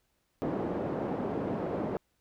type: band-pass noise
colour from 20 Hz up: pink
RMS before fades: -33 dBFS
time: 0.42-1.97 s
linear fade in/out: 0 ms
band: 210 to 590 Hz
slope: 12 dB/octave
effects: pink hiss -75 dBFS RMS until 2.2 s